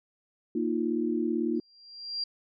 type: chord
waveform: sine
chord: Bb suspended fourth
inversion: none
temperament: equal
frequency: 233.1 / 311.1 / 349.2 Hz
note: Bb3 / Eb4 / F4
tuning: 0 / 0 / 0 cents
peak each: -30 dBFS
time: 0.55-1.6 s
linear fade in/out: 5 ms
type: tone with exponential growth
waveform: sine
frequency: 4754 Hz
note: D8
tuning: 20 cents sharp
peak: -27 dBFS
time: 1.55-2.24 s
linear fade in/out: 5 ms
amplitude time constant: 150 ms
effects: none